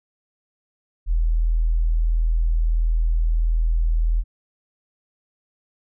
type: tone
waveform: sine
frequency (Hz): 40.75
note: E1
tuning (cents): -19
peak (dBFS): -16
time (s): 1.06-4.24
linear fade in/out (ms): 50
effects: none